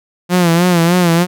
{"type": "tone with vibrato", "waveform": "sawtooth", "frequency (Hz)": 173.5, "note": "F3", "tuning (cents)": -11, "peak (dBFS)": -5, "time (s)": [0.29, 1.27], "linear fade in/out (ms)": 50, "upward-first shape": "sine", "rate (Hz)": 3.3, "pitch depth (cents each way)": 80, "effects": []}